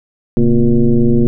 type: tone with frequency modulation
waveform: sine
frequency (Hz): 110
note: A2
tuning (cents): 0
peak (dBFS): -7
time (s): 0.37-1.27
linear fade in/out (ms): 0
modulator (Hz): 122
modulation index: 2.1
effects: none